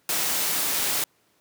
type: noise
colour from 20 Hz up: white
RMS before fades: -25 dBFS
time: 0.09-1.04 s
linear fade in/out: 2 ms
effects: pink hiss -65 dBFS RMS until 1.4 s + high-pass 150 Hz 12 dB/octave